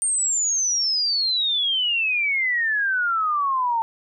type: exponential sweep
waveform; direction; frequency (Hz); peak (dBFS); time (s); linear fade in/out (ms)
sine; down; 8870 to 896; -19; 0.02-3.82; 0
effects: none